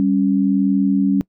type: tone pair together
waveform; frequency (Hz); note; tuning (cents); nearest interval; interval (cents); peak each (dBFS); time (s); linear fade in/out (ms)
sine; 196.26 / 277.2; G3 / C#4; +2 / 0; tritone; 598; -16; 0-1.21; 0
effects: noise-tail reverb RT60 0.1 s tail -23 dB re dry